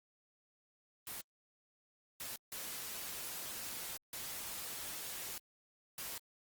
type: noise bursts at uneven times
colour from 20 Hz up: white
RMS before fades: -44 dBFS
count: 5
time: 1.07-1.21 / 2.2-2.36 / 2.52-3.97 / 4.13-5.38 / 5.98-6.18 s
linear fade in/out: 2 ms
effects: Opus 24 kbps